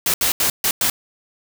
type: noise bursts at uneven times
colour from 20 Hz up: white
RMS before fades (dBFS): -18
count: 5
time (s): 0.06-0.14 / 0.21-0.32 / 0.4-0.5 / 0.64-0.71 / 0.81-0.9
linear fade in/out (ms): 2
effects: none